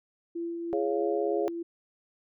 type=tone with tremolo; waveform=sine; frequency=338.4 Hz; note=E4; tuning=45 cents sharp; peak=-30 dBFS; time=0.35-1.63 s; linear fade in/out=10 ms; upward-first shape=triangle; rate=3.2 Hz; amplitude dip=30%
type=harmonic tone; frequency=138.59 Hz; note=C#3; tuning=in tune; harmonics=3 / 4 / 5; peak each=-28 / -32 / -34 dBFS; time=0.73-1.48 s; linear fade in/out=0 ms
effects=none